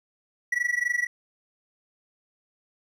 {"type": "tone with amplitude modulation", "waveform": "triangle", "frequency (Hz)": 1941, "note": "B6", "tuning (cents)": -31, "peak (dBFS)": -18, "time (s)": [0.52, 1.07], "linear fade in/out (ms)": 5, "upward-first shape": "sine", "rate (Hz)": 23.8, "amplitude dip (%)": 90, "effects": []}